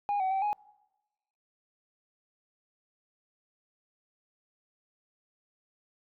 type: tone with pitch steps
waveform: sine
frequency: 817 / 756 / 772 / 833 Hz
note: G#5 / F#5 / G5 / G#5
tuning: -29 / +37 / -27 / +5 cents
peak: -24 dBFS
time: 0.09-0.53 s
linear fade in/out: 0 ms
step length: 110 ms
effects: noise-tail reverb RT60 1.0 s tail -26 dB re dry + tanh soft clip ceiling -25 dBFS

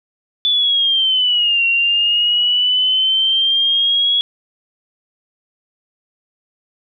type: linear two-way sweep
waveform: sine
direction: down then up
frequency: 3486 to 2740 to 3349 Hz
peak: -12 dBFS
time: 0.45-4.21 s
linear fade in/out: 0 ms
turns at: 1.65 s
effects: none

